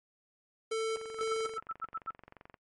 square tone with tremolo, 444.9 Hz, A4, 19 cents sharp, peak -31 dBFS, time 0.71-1.58 s, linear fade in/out 10 ms, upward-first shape square, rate 2 Hz, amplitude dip 65%
click train, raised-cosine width 0.5 ms, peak -35 dBFS, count 37, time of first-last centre 0.97-2.542 s, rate 22.9 Hz
sine tone bursts, 1318.5 Hz, E6, in tune, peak -33 dBFS, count 8, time 1.18-2.11 s, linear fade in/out 10 ms, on 41 ms, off 86 ms
effects noise-tail reverb RT60 0.1 s tail -24 dB re dry + MP3 48 kbps

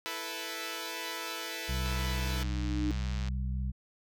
5% pulse chord, E suspended fourth, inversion none, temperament equal, 329.6 / 440 / 493.9 Hz, E4 / A4 / B4, 0 / 0 / 0 cents, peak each -29 dBFS, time 0.06-2.43 s, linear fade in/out 0 ms
harmonic tone, 64 Hz, C2, 38 cents flat, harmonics 1 / 2 / 3, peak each -31 / -38 / -41 dBFS, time 1.68-3.72 s, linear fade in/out 20 ms
sine tone with exponential growth, 302.6 Hz, D#4, 48 cents flat, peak -28 dBFS, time 1.71-2.91 s, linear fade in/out 0 ms, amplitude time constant 260 ms
click train, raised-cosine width 0.2 ms, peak -26 dBFS, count 152, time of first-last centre 1.86-3.285 s, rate 106 Hz
effects none

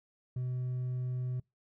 sine tone with hard clipping, 126.1 Hz, B2, 36 cents sharp, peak -33 dBFS, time 0.36-1.4 s, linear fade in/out 5 ms, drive 2 dB, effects noise-tail reverb RT60 0.2 s tail -25 dB re dry

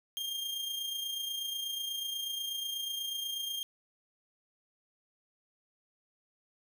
40% pulse tone with amplitude modulation, 3206 Hz, G7, 38 cents sharp, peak -32 dBFS, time 0.17-3.63 s, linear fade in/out 0 ms, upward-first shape sine, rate 28.2 Hz, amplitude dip 45%, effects none

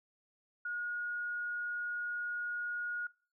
sine tone, 1441 Hz, F#6, 46 cents flat, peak -35 dBFS, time 0.65-3.07 s, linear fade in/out 5 ms, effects noise-tail reverb RT60 0.4 s tail -22 dB re dry

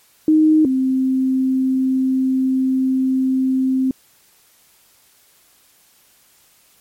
sine tone pair in turn, 311.1 / 261.6 Hz, D#4 / C4, 0 / 0 cents, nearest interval minor third, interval 300 cents, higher first, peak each -9 / -14 dBFS, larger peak first, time 0.28-0.65 / 0.65-3.91 s, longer second, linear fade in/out 2 ms, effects white hiss -54 dBFS RMS until 6.8 s + MP3 64 kbps

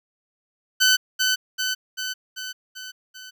15% pulse tone with echo, 1513 Hz, F#6, 38 cents sharp, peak -8 dBFS, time 0.8-0.97 s, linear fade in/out 20 ms, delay 390 ms, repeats 6, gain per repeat -4 dB, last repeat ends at 3.31 s, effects none

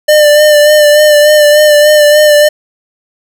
square tone with vibrato, 598 Hz, D5, 31 cents sharp, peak -3 dBFS, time 0.08-2.49 s, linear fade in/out 10 ms, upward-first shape sine, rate 3.4 Hz, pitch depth 27 cents each way, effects none

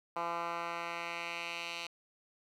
10% pulse tone with band-pass filter sweep, 170 Hz, F3, 46 cents flat, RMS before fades -39 dBFS, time 0.16-1.87 s, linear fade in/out 5 ms, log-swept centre 1100 to 3300 Hz, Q 1.8, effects 11-bit

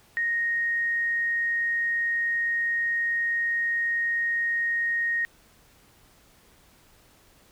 sine tone, 1864.7 Hz, A#6, in tune, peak -23 dBFS, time 0.17-5.25 s, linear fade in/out 0 ms, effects pink hiss -58 dBFS RMS until 7.51 s

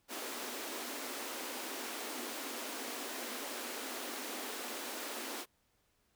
pink high-pass noise, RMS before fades -42 dBFS, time 0.08-5.46 s, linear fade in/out 50 ms, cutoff 230 Hz, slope 96 dB/octave, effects pink hiss -75 dBFS RMS until 6.15 s

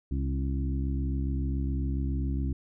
harmonic tone with a mistuned harmonic, 67.2 Hz, C2, 47 cents sharp, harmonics 1 / 2 / 3 / 4 / 5, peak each -28 / -34 / -39 / -36 / -43 dBFS, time 0.11-2.53 s, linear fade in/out 5 ms, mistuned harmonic 4, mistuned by +17 cents, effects none

